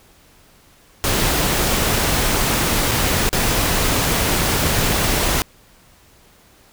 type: noise with dropouts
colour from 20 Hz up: pink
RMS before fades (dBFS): -18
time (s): 1.04-5.42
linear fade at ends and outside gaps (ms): 0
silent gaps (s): 2.912-2.915 / 3.291-3.329
effects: pink hiss -51 dBFS RMS until 6.72 s